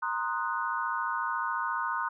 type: chord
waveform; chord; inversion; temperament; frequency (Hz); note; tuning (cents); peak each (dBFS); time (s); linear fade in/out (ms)
sine; C half-diminished seventh; third; equal; 932.3 / 1046.5 / 1244.5 / 1480; Bb5 / C6 / Eb6 / Gb6; 0 / 0 / 0 / 0; -34; 0.02-2.09; 10
effects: none